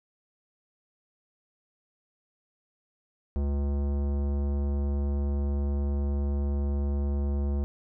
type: tone with tanh clipping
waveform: sine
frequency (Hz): 70.8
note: C#2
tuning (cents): +37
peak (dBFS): -27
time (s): 3.36-7.64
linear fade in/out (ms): 0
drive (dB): 17
effects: none